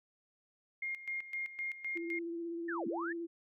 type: tone with tremolo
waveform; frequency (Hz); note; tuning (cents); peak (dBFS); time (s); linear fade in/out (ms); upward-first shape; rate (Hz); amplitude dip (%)
sine; 2128; C7; +29; -35; 0.82-2.19; 5; square; 3.9; 75
type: tone with vibrato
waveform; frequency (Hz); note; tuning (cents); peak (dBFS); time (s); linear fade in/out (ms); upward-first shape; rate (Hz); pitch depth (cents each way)
sine; 337.5; E4; +41; -37; 1.95-3.27; 20; sine; 16; 21
type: linear two-way sweep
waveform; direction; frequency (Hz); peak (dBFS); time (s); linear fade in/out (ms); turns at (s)
sine; down then up; 1864.7 to 189.2 to 1864.7; -37; 2.68-3.13; 10; 2.87
effects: none